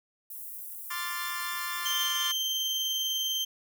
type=high-pass noise; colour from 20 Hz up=pink; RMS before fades=-41 dBFS; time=0.3-2.06 s; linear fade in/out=5 ms; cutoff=12000 Hz; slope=24 dB/octave
type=chord; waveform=sawtooth; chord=D minor seventh; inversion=third; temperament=equal; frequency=1046.5 / 1174.7 / 1396.9 / 1760 Hz; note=C6 / D6 / F6 / A6; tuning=0 / 0 / 0 / 0 cents; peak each=-34 / -36 / -37 / -33 dBFS; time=0.9-2.32 s; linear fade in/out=10 ms
type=tone with tremolo; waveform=35% pulse; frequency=3136 Hz; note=G7; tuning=in tune; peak=-25 dBFS; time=1.85-3.45 s; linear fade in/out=10 ms; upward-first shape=triangle; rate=20 Hz; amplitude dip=25%
effects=none